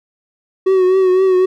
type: tone with vibrato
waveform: triangle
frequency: 374.3 Hz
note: F#4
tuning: 20 cents sharp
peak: -7 dBFS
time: 0.66-1.46 s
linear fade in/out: 10 ms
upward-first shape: triangle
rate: 3.9 Hz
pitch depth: 49 cents each way
effects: none